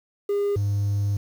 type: tone pair in turn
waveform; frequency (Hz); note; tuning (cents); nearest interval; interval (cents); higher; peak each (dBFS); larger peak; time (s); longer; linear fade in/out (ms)
triangle; 405.7 / 101.25; G#4 / G#2; -41 / -43; 2 octaves; 2402; first; -18; neither; 0.29-0.56 / 0.56-1.17; second; 5
effects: tanh soft clip ceiling -15 dBFS + 8-bit